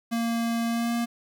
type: tone with pitch glide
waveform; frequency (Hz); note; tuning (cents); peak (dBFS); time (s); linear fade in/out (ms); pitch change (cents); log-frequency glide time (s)
square; 231.5 to 235; A#3 to A#3; -12 to +14; -25; 0.11-1.06; 20; +26; 0.67-0.94
effects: 10-bit